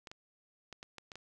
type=clicks; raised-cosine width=0.2 ms; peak=-29 dBFS; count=7; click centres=0.072 / 0.115 / 0.727 / 0.829 / 0.983 / 1.118 / 1.156 s; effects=none